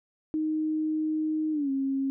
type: tone with pitch glide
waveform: sine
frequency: 311.1 to 270.8 Hz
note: D#4 to C#4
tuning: 0 to -40 cents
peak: -25 dBFS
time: 0.34-2.1 s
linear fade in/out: 0 ms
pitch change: -240 cents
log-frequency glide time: 1.52-1.7 s
effects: none